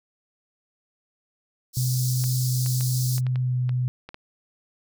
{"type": "high-pass noise", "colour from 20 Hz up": "pink", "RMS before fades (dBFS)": -32, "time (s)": [1.73, 3.21], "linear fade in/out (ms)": 50, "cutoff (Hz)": 4400, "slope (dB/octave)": 48}
{"type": "tone with pitch glide", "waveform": "sine", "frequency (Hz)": [126.9, 125.44], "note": ["B2", "B2"], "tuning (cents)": [47, 27], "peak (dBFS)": -21, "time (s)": [1.77, 3.88], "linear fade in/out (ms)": 0, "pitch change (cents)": -20, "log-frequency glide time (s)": [3.4, 3.55]}
{"type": "clicks", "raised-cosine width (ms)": 0.3, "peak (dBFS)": -23, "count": 9, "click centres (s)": [2.24, 2.662, 2.809, 3.181, 3.267, 3.358, 3.693, 4.09, 4.144]}
{"effects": []}